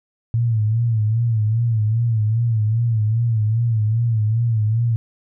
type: tone with vibrato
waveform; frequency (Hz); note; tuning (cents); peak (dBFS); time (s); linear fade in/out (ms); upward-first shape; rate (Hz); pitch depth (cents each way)
sine; 112.3; A2; +36; -15; 0.34-4.96; 0; sine; 2.5; 95
effects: none